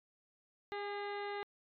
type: harmonic tone with a mistuned harmonic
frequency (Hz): 405.8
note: G#4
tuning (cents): -40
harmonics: 1 / 2 / 3 / 4 / 5 / 6 / 7 / 8 / 9 / 10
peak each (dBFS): -41 / -43 / -49 / -50 / -48 / -61 / -57 / -64 / -57 / -59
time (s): 0.72-1.43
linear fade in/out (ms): 0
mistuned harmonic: 2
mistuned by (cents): +20
effects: MP3 96 kbps